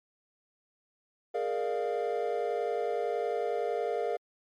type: chord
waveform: triangle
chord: Bb dominant seventh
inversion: third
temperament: equal with one note detuned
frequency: 415.3 / 466.2 / 596.9 / 698.5 Hz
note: Ab4 / Bb4 / D5 / F5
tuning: 0 / 0 / +28 / 0 cents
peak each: -32 / -30 / -34 / -32 dBFS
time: 1.34-4.17 s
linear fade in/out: 10 ms
effects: tanh soft clip ceiling -17 dBFS + MP3 96 kbps